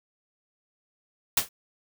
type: noise with exponential decay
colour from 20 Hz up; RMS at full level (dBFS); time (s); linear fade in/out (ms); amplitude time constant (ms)
white; -17; 1.37-1.49; 5; 26
effects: none